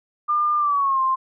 sine tone with pitch glide, 1202 to 1052.5 Hz, D6 to C6, +40 to +10 cents, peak -17 dBFS, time 0.28-1.16 s, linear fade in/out 20 ms, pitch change -230 cents, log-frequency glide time 0.58-1.01 s, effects none

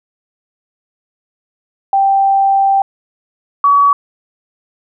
sine tone pair in turn, 784 / 1134 Hz, G5 / C#6, 0 / +39 cents, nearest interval tritone, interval 639 cents, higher second, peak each -8 / -6 dBFS, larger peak second, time 1.93-2.82 / 3.64-3.93 s, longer first, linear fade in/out 2 ms, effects none

